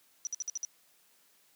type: tone bursts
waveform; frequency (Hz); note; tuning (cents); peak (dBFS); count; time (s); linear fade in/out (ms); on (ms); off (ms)
sine; 5880; F#8; -12; -32; 6; 0.25-0.65; 0; 20; 56
effects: white hiss -66 dBFS RMS until 1.55 s + high-pass 150 Hz 12 dB/octave